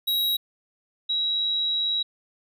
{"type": "tone pair in turn", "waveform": ["square", "sine"], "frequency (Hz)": [3842, 3866], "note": ["B7", "B7"], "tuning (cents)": [-48, -38], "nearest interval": "unison", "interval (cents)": 10, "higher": "second", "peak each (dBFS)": -22, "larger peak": "neither", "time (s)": [[0.07, 0.37], [1.09, 2.03]], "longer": "second", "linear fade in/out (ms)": 10, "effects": []}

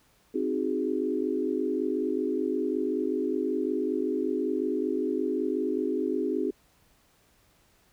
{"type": "chord", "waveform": "sine", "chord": "Ab dominant seventh", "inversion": "first", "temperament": "equal with one note detuned", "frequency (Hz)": [262.5, 311.1, 370, 415.3], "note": ["C4", "Eb4", "Gb4", "Ab4"], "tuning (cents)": [6, 0, 0, 0], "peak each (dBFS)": -31, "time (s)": [0.34, 6.51], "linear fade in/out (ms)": 10, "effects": ["pink hiss -64 dBFS RMS until 7.92 s"]}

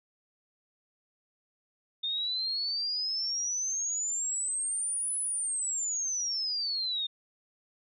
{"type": "exponential two-way sweep", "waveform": "sine", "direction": "up then down", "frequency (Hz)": [3633, 10210, 3633], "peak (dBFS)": -29, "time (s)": [2.03, 7.07], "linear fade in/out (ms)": 10, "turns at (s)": 5.19, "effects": []}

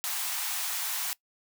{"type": "high-pass noise", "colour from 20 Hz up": "white", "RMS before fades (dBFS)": -32, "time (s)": [0.04, 1.13], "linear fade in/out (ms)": 0, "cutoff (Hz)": 710, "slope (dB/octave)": 48, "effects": ["noise-tail reverb RT60 0.1 s tail -21 dB re dry"]}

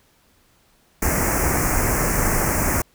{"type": "band-stop noise", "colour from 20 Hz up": "pink", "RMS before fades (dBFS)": -20, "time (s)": [1.02, 2.82], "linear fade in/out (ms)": 5, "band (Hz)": [2300, 5700], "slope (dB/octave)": 48, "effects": ["pink hiss -59 dBFS RMS until 2.94 s"]}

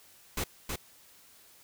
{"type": "noise with echo", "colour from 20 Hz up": "pink", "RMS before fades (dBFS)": -32, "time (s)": [0.37, 0.44], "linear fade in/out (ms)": 5, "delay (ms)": 320, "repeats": 1, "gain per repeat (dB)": -3, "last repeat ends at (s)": 0.76, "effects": ["white hiss -58 dBFS RMS until 1.63 s"]}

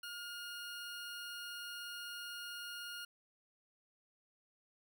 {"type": "tone", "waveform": "20% pulse", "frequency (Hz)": 1423, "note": "F6", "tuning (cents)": 32, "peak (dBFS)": -39, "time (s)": [0.03, 3.05], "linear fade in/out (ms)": 5, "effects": []}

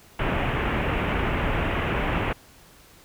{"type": "low-pass noise", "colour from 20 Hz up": "pink", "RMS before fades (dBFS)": -25, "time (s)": [0.19, 2.33], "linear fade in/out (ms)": 5, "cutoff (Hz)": 2900, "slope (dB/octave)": 48, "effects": ["pink hiss -52 dBFS RMS until 3.04 s"]}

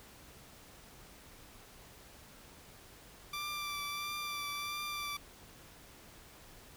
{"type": "tone with vibrato", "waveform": "15% pulse", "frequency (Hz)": 1174.7, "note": "D6", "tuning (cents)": 0, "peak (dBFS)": -31, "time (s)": [3.33, 5.17], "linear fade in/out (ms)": 5, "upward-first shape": "triangle", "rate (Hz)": 1.5, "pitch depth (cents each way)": 22, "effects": ["pink hiss -56 dBFS RMS until 6.76 s"]}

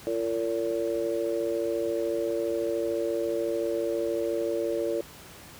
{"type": "harmonic tone", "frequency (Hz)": 114.1, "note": "A#2", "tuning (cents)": -37, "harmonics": [3, 4, 5], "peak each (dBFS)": [-30, -30, -30], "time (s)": [0.07, 5.01], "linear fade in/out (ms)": 0, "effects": ["pink hiss -47 dBFS RMS until 5.59 s", "high-pass 60 Hz 12 dB/octave"]}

